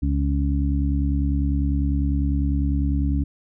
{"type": "harmonic tone", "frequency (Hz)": 70, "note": "C#2", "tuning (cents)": 18, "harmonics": [1, 2, 3, 4], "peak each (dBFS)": [-20, -27, -31, -26], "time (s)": [0.02, 3.24], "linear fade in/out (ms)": 10, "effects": []}